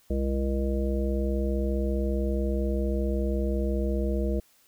harmonic tone with a mistuned harmonic, 67.7 Hz, C#2, 40 cents flat, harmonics 1 / 3 / 5 / 7 / 9, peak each -26 / -31 / -33 / -34 / -36 dBFS, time 0.1-4.4 s, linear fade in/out 5 ms, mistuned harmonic 1, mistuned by -130 cents, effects white hiss -62 dBFS RMS until 4.67 s

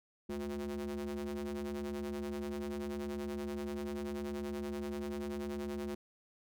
square ring-modulated tone, 72.8 Hz, D2, 15 cents flat, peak -35 dBFS, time 0.29-5.95 s, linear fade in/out 5 ms, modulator 286 Hz, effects none

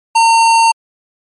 square tone, 912 Hz, A#5, 38 cents flat, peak -7 dBFS, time 0.15-0.72 s, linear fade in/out 10 ms, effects MP3 48 kbps

